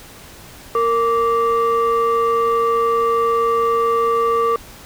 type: tone pair together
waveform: sine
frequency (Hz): 462.2 / 1164.7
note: A#4 / D6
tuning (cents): -15 / -15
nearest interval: octave + major third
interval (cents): 1600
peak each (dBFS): -15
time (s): 0.75-4.56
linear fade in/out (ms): 2
effects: tanh soft clip ceiling -10 dBFS + pink hiss -40 dBFS RMS until 4.85 s